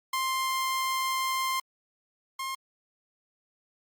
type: tone pair in turn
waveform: sawtooth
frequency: 1051 / 1065.1 Hz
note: C6 / C6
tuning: +7 / +30 cents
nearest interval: unison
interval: 23 cents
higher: second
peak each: -23 / -28 dBFS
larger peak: first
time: 0.13-1.6 / 2.39-2.55 s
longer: first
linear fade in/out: 5 ms
effects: Opus 48 kbps